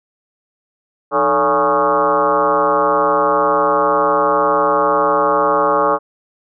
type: tone with frequency modulation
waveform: sine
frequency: 835 Hz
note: G#5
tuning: 9 cents sharp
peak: -11 dBFS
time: 1.11-5.99 s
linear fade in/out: 50 ms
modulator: 132 Hz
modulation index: 3.4
effects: none